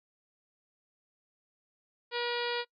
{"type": "harmonic tone", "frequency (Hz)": 479.7, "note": "A#4", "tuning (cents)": 50, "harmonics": [1, 2, 3, 4, 5, 6, 7, 8, 9, 10], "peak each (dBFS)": [-34, -37, -39, -40, -41, -42, -42, -43, -44, -44], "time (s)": [2.11, 2.65], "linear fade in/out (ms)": 50, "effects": ["noise-tail reverb RT60 0.1 s tail -24 dB re dry", "MP3 96 kbps"]}